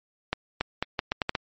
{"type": "accelerating click train", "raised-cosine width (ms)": 0.3, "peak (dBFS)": -9, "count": 8, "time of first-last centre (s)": [0.33, 1.352], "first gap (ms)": 280, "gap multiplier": 0.77, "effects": ["MP3 32 kbps"]}